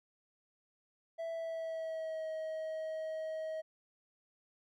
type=tone with pitch glide; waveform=triangle; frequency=660 to 633.8 Hz; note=E5 to D#5; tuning=+2 to +32 cents; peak=-35 dBFS; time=1.18-3.62 s; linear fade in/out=20 ms; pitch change=-70 cents; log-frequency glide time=1.32-2.29 s; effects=none